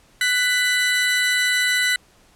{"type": "tone pair together", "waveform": "30% pulse", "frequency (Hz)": [1489.3, 1988], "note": ["F#6", "B6"], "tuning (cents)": [11, 11], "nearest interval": "perfect fourth", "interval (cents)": 500, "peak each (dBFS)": [-19, -16], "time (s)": [0.21, 1.96], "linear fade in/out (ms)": 2, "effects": ["pink hiss -55 dBFS RMS until 2.35 s", "low-pass 11000 Hz 12 dB/octave"]}